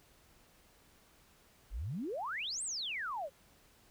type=exponential two-way sweep; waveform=sine; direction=up then down; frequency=40 to 8870 to 514 Hz; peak=-36 dBFS; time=1.7-3.3 s; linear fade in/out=50 ms; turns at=2.63 s; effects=pink hiss -65 dBFS RMS until 3.9 s